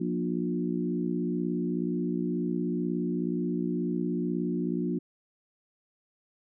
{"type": "harmonic tone with a mistuned harmonic", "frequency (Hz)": 59.3, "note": "A#1", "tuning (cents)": 30, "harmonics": [3, 4, 5, 6], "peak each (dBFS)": [-31, -32, -33, -34], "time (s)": [0, 4.99], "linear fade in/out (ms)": 10, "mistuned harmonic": 5, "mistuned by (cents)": 16, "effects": []}